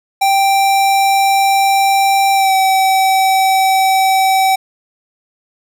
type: tone with pitch glide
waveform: square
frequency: 784 to 766.5 Hz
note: G5 to G5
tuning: 0 to -39 cents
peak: -10 dBFS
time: 0.21-4.56 s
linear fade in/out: 10 ms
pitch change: -39 cents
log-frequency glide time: 2.34-2.54 s
effects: none